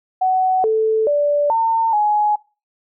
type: tone with pitch steps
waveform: sine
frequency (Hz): 748 / 439.5 / 583 / 905 / 839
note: F#5 / A4 / D5 / A5 / G#5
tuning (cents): +19 / -2 / -13 / +48 / +17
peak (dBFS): -13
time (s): 0.21-2.36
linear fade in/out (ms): 10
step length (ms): 430
effects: noise-tail reverb RT60 0.3 s tail -21 dB re dry